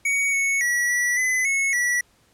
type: tone with pitch steps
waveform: square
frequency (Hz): 2242 / 2211 / 1935 / 1950 / 2020 / 2191 / 1947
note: C#7 / C#7 / B6 / B6 / B6 / C#7 / B6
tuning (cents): +19 / -5 / -36 / -23 / +39 / -21 / -25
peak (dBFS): -20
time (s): 0.05-2.01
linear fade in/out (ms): 5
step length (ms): 280
effects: pink hiss -60 dBFS RMS until 2.33 s + low-pass 12000 Hz 12 dB/octave